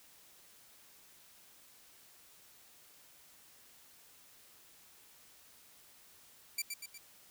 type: tone with echo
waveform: 10% pulse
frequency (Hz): 2337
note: D7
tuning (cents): -9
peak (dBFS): -24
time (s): 6.58-6.62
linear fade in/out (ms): 5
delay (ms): 120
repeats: 3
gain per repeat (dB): -5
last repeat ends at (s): 6.98
effects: white hiss -61 dBFS RMS until 7.3 s